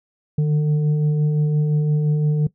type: tone with frequency modulation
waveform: sine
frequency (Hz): 151.4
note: D#3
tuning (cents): -47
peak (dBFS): -15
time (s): 0.38-2.47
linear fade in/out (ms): 5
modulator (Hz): 297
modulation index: 0.38
effects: noise-tail reverb RT60 0.1 s tail -18 dB re dry

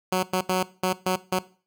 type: tone bursts at uneven times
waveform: 10% pulse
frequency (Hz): 185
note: F#3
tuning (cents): 0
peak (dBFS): -13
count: 6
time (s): 0.12-0.23 / 0.33-0.41 / 0.49-0.63 / 0.83-0.93 / 1.06-1.16 / 1.32-1.39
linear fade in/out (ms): 5
effects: noise-tail reverb RT60 0.4 s tail -19 dB re dry

